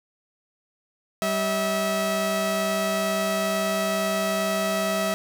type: tone pair together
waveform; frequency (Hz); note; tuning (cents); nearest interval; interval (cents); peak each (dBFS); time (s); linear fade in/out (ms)
sawtooth; 194.93 / 647; G3 / E5; -9 / -32; octave + major sixth; 2077; -24 / -20; 1.22-5.14; 0
effects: none